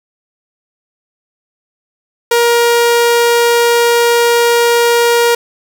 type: tone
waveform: sawtooth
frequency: 472.3 Hz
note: A#4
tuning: 23 cents sharp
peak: -4 dBFS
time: 2.31-5.35 s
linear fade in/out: 5 ms
effects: none